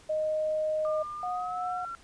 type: tone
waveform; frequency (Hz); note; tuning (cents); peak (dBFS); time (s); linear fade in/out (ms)
sine; 620; D#5; -6; -26; 0.09-1.03; 10
type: tone with pitch glide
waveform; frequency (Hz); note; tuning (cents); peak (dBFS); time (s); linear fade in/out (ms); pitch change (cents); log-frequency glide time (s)
sine; 1200 to 1362.6; D6 to F6; +37 to -43; -35; 0.85-1.95; 0; +220; 1.17-1.78
type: tone with tremolo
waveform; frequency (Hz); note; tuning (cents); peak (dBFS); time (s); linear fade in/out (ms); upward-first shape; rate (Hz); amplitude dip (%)
sine; 726; F#5; -33; -30; 1.23-1.85; 2; sine; 2.8; 30
effects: pink hiss -56 dBFS RMS until 2.03 s + resampled to 22050 Hz